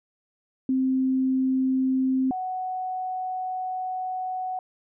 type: tone pair in turn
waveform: sine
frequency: 261.6 / 742.7 Hz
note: C4 / F#5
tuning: 0 / +6 cents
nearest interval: octave + tritone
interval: 1806 cents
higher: second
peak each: -20 / -27 dBFS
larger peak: first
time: 0.69-2.31 / 2.31-4.59 s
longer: second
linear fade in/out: 2 ms
effects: none